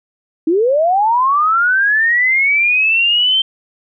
sine linear sweep, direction up, 304.7 to 3137 Hz, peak -10 dBFS, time 0.47-3.42 s, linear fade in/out 5 ms, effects none

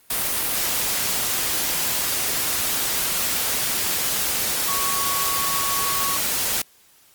sine tone in noise, 1116 Hz, C#6, 11 cents sharp, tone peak -26 dBFS, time 4.68-6.17 s, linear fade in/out 5 ms, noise white, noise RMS -23 dBFS, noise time 0.1-6.62 s, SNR -6 dB, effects white hiss -55 dBFS RMS until 7.14 s + Opus 32 kbps

